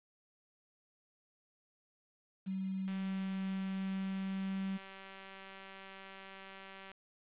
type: tone with pitch glide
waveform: sine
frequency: 190.3 to 192.29 Hz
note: F#3 to G3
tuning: +49 to -33 cents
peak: -35 dBFS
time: 2.46-4.78 s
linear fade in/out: 20 ms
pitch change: +18 cents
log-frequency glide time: 3.52-4.64 s
type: click train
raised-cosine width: 0.3 ms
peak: -35 dBFS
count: 780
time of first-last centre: 2.88-6.916 s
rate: 193 Hz
effects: resampled to 8000 Hz + 10-bit